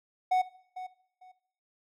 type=tone with echo; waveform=triangle; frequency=740 Hz; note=F#5; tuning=in tune; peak=-20 dBFS; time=0.31-0.42 s; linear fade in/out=10 ms; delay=450 ms; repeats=2; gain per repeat=-14 dB; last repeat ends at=1.32 s; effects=noise-tail reverb RT60 0.7 s tail -18 dB re dry